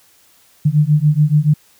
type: beating tone pair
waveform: sine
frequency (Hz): 146.83 / 153.83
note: D3 / D#3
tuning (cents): 0 / -19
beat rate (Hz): 7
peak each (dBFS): -13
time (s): 0.65-1.54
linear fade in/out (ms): 10
effects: white hiss -52 dBFS RMS until 1.79 s